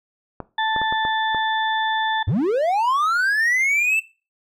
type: clicks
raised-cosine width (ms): 1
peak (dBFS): -15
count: 6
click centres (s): 0.403 / 0.763 / 0.816 / 0.925 / 1.051 / 1.347
type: harmonic tone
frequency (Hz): 880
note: A5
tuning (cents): 0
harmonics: 1 / 2 / 4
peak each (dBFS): -21 / -24 / -27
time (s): 0.58-2.23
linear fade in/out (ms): 5
type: linear sweep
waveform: triangle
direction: up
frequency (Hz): 74.2 to 2679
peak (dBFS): -15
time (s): 2.27-4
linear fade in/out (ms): 10
effects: noise-tail reverb RT60 0.3 s tail -17 dB re dry